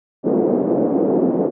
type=band-pass noise; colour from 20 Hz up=white; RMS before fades=-17 dBFS; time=0.23-1.51 s; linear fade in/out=50 ms; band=200 to 490 Hz; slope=24 dB/octave; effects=none